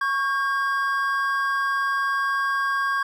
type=tone pair together; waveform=triangle; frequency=1108.7 / 1610.4 Hz; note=C#6 / G6; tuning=0 / +46 cents; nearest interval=tritone; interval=646 cents; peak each=-22 dBFS; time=0.01-3.03 s; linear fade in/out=5 ms; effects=none